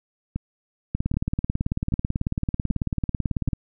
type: two click trains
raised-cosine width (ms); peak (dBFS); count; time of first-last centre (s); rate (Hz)
5; -14 / -11; 5 / 48; 0.36-3.485 / 0.95-3.532; 1.28 / 18.2
effects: none